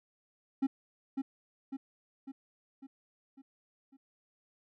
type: tone with echo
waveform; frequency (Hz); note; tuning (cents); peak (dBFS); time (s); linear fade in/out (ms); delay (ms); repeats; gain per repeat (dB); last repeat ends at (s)
triangle; 270; C#4; -45; -24; 0.62-0.67; 10; 550; 6; -5; 3.97
effects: none